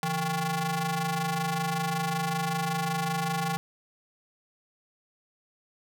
sawtooth ring-modulated tone, 312.9 Hz, D#4, 10 cents sharp, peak -20 dBFS, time 0.03-3.57 s, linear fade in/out 0 ms, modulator 482 Hz, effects none

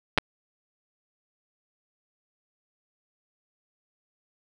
clicks, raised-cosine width 0.3 ms, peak -4 dBFS, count 2, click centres 0.177 / 0.184 s, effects none

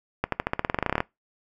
accelerating click train, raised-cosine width 0.5 ms, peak -8 dBFS, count 17, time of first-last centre 0.24-1.004 s, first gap 83 ms, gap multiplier 0.92, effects noise-tail reverb RT60 0.2 s tail -22 dB re dry

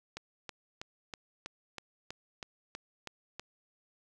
click train, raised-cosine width 0.2 ms, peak -23 dBFS, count 11, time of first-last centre 0.17-3.396 s, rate 3.1 Hz, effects none

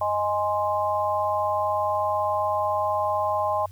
sine chord, Ab major, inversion second, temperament equal, 622.3 / 830.6 / 1046.5 Hz, Eb5 / Ab5 / C6, 0 / 0 / 0 cents, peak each -26 dBFS, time 0.01-3.66 s, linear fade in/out 5 ms, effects added 94 Hz sine -41 dBFS peak until 3.71 s + white hiss -58 dBFS RMS until 3.71 s

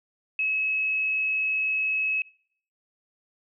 sine tone, 2574 Hz, E7, 42 cents flat, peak -23 dBFS, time 0.39-2.22 s, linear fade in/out 2 ms, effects noise-tail reverb RT60 0.6 s tail -23 dB re dry

